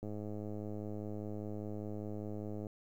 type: click train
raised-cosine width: 2 ms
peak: -30 dBFS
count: 278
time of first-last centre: 0.03-2.668 s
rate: 105 Hz
effects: 11-bit